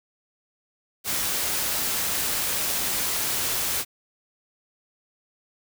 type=noise; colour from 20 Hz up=white; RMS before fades=-26 dBFS; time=1.04-3.85 s; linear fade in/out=50 ms; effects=none